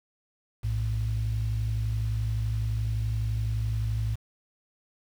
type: tone pair together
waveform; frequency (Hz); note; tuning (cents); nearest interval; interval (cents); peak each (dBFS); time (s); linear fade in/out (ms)
sine; 58.27 / 110; A#1 / A2; 0 / 0; major seventh; 1100; -29 / -26; 0.63-4.16; 20
effects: tanh soft clip ceiling -19 dBFS + 8-bit